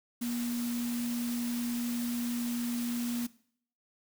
sine tone in noise, 239.1 Hz, A#3, 44 cents sharp, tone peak -31 dBFS, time 0.21-3.27 s, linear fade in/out 10 ms, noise white, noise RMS -42 dBFS, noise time 0.21-3.27 s, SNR +8 dB, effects noise-tail reverb RT60 0.6 s tail -19 dB re dry

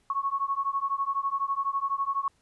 sine beating tone pair, 1098 / 1110 Hz, C#6 / C#6, -17 / +2 cents, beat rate 12 Hz, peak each -29 dBFS, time 0.1-2.28 s, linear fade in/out 2 ms, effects pink hiss -68 dBFS RMS until 2.41 s + resampled to 24000 Hz

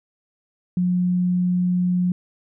sine tone, 179.6 Hz, F3, 49 cents sharp, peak -17 dBFS, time 0.77-2.12 s, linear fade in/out 2 ms, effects none

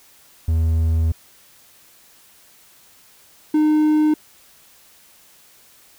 triangle tone pair in turn, 81 / 305.8 Hz, E2 / D#4, -30 / -30 cents, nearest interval octave + major seventh, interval 2300 cents, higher second, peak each -13 / -11 dBFS, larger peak second, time 0.48-1.12 / 3.54-4.14 s, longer first, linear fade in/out 5 ms, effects white hiss -51 dBFS RMS until 5.98 s

